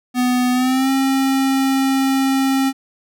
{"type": "tone with pitch glide", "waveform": "square", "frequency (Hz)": [249, 268.4], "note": ["B3", "C4"], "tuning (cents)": [14, 44], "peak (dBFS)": -15, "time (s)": [0.14, 2.73], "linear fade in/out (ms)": 50, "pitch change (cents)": 130, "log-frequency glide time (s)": [0.52, 0.9], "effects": []}